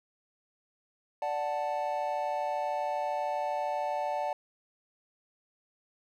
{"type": "chord", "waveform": "triangle", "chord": "D major", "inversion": "none", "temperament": "equal", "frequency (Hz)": [587.3, 740, 880], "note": ["D5", "F#5", "A5"], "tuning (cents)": [0, 0, 0], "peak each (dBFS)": [-32, -32, -32], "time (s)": [1.22, 4.33], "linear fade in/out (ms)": 2, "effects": []}